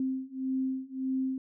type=beating tone pair; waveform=sine; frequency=261.6 / 263.3 Hz; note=C4 / C4; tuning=0 / +11 cents; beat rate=1.7 Hz; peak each=-33 / -32 dBFS; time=0-1.38 s; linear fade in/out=2 ms; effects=none